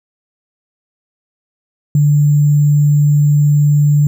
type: tone with sample-and-hold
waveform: sine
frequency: 146.83 Hz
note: D3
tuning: in tune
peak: -7 dBFS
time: 1.95-4.07 s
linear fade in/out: 2 ms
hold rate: 7350 Hz
effects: none